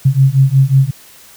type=beating tone pair; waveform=sine; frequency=132.2 / 137.7 Hz; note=C3 / C#3; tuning=+18 / -11 cents; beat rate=5.5 Hz; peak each=-10 dBFS; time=0.05-0.91 s; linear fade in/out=10 ms; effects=white hiss -41 dBFS RMS until 1.36 s

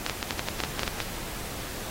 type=clicks; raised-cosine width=0.2 ms; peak=-9 dBFS; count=12; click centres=0.064 / 0.097 / 0.228 / 0.308 / 0.394 / 0.486 / 0.603 / 0.637 / 0.794 / 0.833 / 0.878 / 1.003 s; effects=pink hiss -37 dBFS RMS until 1.9 s + AAC 48 kbps

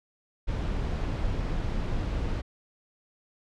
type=noise; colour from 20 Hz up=brown; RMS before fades=-29 dBFS; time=0.47-2.42 s; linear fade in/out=20 ms; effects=low-pass 5000 Hz 12 dB/octave

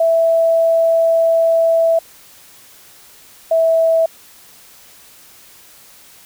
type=tone pair in turn; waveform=sine; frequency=659.3 / 654 Hz; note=E5 / E5; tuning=0 / -14 cents; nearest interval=unison; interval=14 cents; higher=first; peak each=-10 dBFS; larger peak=neither; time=0-1.99 / 3.51-4.06 s; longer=first; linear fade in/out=5 ms; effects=white hiss -44 dBFS RMS until 6.25 s

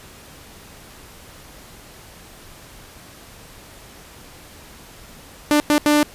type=tone bursts at uneven times; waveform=sawtooth; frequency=296.7 Hz; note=D4; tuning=18 cents sharp; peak=-9 dBFS; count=3; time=5.51-5.6 / 5.7-5.78 / 5.86-6.03 s; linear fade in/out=0 ms; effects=pink hiss -43 dBFS RMS until 6.14 s + resampled to 32000 Hz

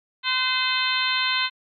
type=harmonic tone with a mistuned harmonic; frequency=515 Hz; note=C5; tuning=28 cents flat; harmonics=2 / 3 / 4 / 5 / 6 / 7 / 8; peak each=-28 / -28 / -28 / -28 / -28 / -28 / -28 dBFS; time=0.23-1.5 s; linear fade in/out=50 ms; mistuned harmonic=3; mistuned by=-20 cents; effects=MP3 96 kbps

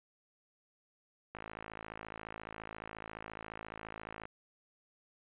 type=click train; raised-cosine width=0.5 ms; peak=-28 dBFS; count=159; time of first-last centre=1.35-4.254 s; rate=54.4 Hz; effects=resampled to 8000 Hz

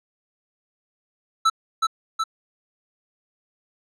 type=tone with echo; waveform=square; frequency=1318.5 Hz; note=E6; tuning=in tune; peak=-15 dBFS; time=1.45-1.5 s; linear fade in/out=10 ms; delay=370 ms; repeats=2; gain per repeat=-3 dB; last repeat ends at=2.24 s; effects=low-pass 6000 Hz 12 dB/octave

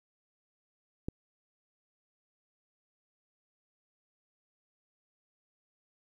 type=click; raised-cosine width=3 ms; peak=-21 dBFS; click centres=1.085 s; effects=10-bit

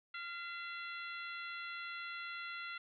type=harmonic tone with a mistuned harmonic; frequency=679 Hz; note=F5; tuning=49 cents flat; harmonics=2 / 3 / 4 / 5 / 6; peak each=-45 / -47 / -50 / -53 / -55 dBFS; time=0.14-2.78 s; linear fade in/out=5 ms; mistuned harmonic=2; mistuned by=+38 cents; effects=none

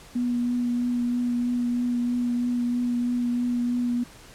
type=tone with vibrato; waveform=sine; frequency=242.8 Hz; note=B3; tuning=29 cents flat; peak=-22 dBFS; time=0.15-4.04 s; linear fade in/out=10 ms; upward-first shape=triangle; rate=3.1 Hz; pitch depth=16 cents each way; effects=pink hiss -48 dBFS RMS until 4.34 s + low-pass 11000 Hz 12 dB/octave

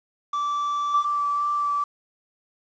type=tone; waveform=triangle; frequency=1164 Hz; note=D6; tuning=16 cents flat; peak=-21 dBFS; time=0.33-1.05 s; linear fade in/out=5 ms
type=tone with vibrato; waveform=sine; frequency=1165 Hz; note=D6; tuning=14 cents flat; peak=-21 dBFS; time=0.94-1.84 s; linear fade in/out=5 ms; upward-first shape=sine; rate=2.2 Hz; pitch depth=12 cents each way
effects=resampled to 16000 Hz + 8-bit

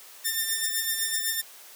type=tone with tremolo; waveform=5% pulse; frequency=1798 Hz; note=A6; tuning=37 cents sharp; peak=-13 dBFS; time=0.24-1.42 s; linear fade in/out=20 ms; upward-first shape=sine; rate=7.9 Hz; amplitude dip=45%; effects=white hiss -48 dBFS RMS until 1.75 s + high-pass 400 Hz 12 dB/octave

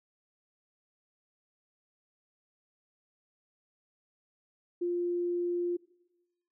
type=tone; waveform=sine; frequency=350 Hz; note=F4; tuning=4 cents sharp; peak=-28 dBFS; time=4.81-5.77 s; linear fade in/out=10 ms; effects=noise-tail reverb RT60 1.0 s tail -22 dB re dry

